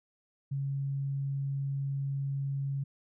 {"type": "tone", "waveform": "sine", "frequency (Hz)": 138.2, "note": "C#3", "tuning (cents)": -5, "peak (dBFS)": -30, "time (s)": [0.51, 2.84], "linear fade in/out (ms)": 10, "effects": []}